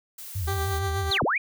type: noise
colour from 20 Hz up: blue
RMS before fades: -40 dBFS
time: 0.18-0.79 s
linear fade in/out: 5 ms
type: tone with vibrato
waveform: sine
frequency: 87.9 Hz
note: F2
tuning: 12 cents sharp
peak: -26 dBFS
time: 0.35-1.11 s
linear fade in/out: 10 ms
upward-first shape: triangle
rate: 6.6 Hz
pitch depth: 270 cents each way
type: tone with tremolo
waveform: 15% pulse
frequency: 392 Hz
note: G4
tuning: in tune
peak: -21 dBFS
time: 0.47-1.18 s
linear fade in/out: 10 ms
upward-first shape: sine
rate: 8.3 Hz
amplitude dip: 35%
type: linear two-way sweep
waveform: sine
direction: down then up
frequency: 4435 to 66.1 to 2482 Hz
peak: -21 dBFS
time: 1.11-1.38 s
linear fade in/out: 5 ms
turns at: 1.23 s
effects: none